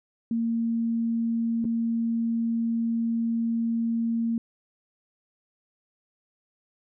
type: tone with dropouts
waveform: sine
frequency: 230 Hz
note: A#3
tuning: 23 cents flat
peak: -23 dBFS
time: 0.31-4.38 s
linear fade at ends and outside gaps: 2 ms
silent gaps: 1.644-1.651 s
effects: none